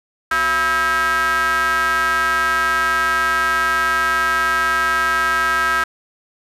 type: ring-modulated tone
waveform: square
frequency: 153.8 Hz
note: D#3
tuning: 20 cents flat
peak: -13 dBFS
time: 0.31-5.84 s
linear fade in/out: 5 ms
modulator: 1450 Hz
effects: resampled to 32000 Hz + 8-bit